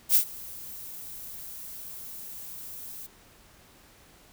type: noise with ADSR envelope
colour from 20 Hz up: violet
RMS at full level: -18 dBFS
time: 0.09-3.07 s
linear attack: 58 ms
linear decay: 94 ms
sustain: -23 dB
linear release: 14 ms
effects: pink hiss -56 dBFS RMS until 4.32 s